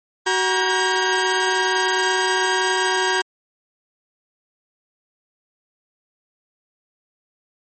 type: tone cluster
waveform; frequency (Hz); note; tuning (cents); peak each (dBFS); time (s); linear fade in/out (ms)
sawtooth; 374.1 / 950 / 1609; F#4 / A#5 / G6; +19 / +33 / +45; -18; 0.26-3.22; 10
effects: MP3 32 kbps